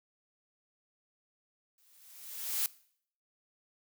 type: noise with exponential growth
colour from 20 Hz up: blue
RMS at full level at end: -29 dBFS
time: 1.78-2.66 s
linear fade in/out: 1 ms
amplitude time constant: 190 ms
effects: noise-tail reverb RT60 0.6 s tail -21 dB re dry